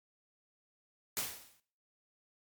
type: noise with exponential decay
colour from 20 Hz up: white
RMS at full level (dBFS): -32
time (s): 1.17-1.6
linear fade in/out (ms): 0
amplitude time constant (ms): 92
effects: noise-tail reverb RT60 0.5 s tail -18 dB re dry + MP3 96 kbps